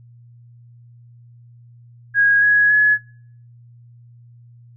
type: tone with pitch steps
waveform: sine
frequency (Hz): 1644 / 1669.8 / 1696.1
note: G#6 / G#6 / G#6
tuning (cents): -18 / +9 / +36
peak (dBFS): -11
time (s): 2.14-2.98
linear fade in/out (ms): 50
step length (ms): 280
effects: noise-tail reverb RT60 0.6 s tail -23 dB re dry + added 119 Hz sine -43 dBFS peak until 4.76 s